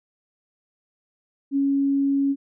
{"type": "tone", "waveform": "sine", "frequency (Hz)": 277.2, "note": "C#4", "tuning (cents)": 0, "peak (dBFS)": -18, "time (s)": [1.51, 2.36], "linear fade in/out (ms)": 50, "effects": []}